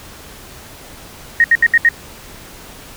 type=tone bursts; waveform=sine; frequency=1864.7 Hz; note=A#6; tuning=in tune; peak=-6 dBFS; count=5; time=1.4-1.889 s; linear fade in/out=2 ms; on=41 ms; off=71 ms; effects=pink hiss -37 dBFS RMS until 2.96 s